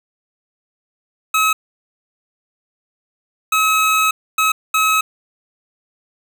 25% pulse tone bursts at uneven times, 1282 Hz, E6, 49 cents flat, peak -9 dBFS, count 4, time 1.34-1.53 / 3.52-4.11 / 4.38-4.52 / 4.74-5.01 s, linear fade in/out 5 ms, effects none

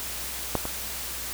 clicks, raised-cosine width 1 ms, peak -9 / -17 dBFS, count 2, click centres 0.553 / 0.654 s, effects added 60 Hz sine -44 dBFS peak until 1.33 s + white hiss -34 dBFS RMS until 1.33 s

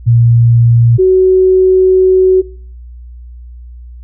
sine tone pair in turn, 117.5 / 373.8 Hz, A#2 / F#4, +14 / +18 cents, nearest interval octave + minor sixth, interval 2004 cents, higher second, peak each -4 dBFS, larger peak neither, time 0.06-0.98 / 0.98-2.42 s, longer second, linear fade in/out 20 ms, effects noise-tail reverb RT60 0.5 s tail -23 dB re dry + added 60 Hz sine -28 dBFS peak until 4.03 s

